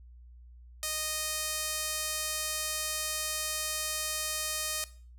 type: tone with band-pass filter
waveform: sawtooth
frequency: 620 Hz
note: D#5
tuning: 6 cents flat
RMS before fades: -34 dBFS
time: 0.83-4.84 s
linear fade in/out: 0 ms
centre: 9200 Hz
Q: 0.89
effects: noise-tail reverb RT60 0.4 s tail -17 dB re dry + added 60 Hz sine -49 dBFS peak until 5.18 s